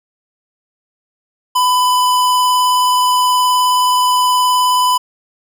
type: tone with vibrato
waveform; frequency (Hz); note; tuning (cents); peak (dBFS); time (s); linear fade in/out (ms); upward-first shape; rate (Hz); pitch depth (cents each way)
square; 1000; B5; +21; -11; 1.55-4.98; 10; triangle; 19; 13
effects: none